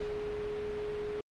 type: tone in noise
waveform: sine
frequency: 419.1 Hz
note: G#4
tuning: 16 cents sharp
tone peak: -34 dBFS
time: 0-1.21 s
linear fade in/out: 5 ms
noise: pink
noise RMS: -43 dBFS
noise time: 0-1.21 s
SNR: +6 dB
effects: low-pass 3000 Hz 12 dB/octave + Opus 48 kbps